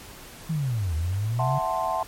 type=linear two-way sweep; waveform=sine; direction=down then up; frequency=166.9 to 76 to 142 Hz; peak=-23 dBFS; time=0.49-1.59 s; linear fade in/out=10 ms; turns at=0.95 s
type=chord; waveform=sine; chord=F# half-diminished seventh; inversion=third; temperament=equal; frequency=659.3 / 740 / 880 / 1046.5 Hz; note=E5 / F#5 / A5 / C6; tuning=0 / 0 / 0 / 0 cents; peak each=-29 dBFS; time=1.39-2.03 s; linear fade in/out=2 ms
effects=pink hiss -44 dBFS RMS until 2.07 s + MP3 64 kbps